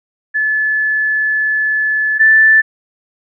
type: tone pair in turn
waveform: sine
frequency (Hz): 1728 / 1759.2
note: A6 / A6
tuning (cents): -32 / -1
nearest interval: unison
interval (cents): 31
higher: second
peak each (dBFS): -12 / -5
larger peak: second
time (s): 0.34-2.19 / 2.19-2.62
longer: first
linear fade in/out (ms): 20
effects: none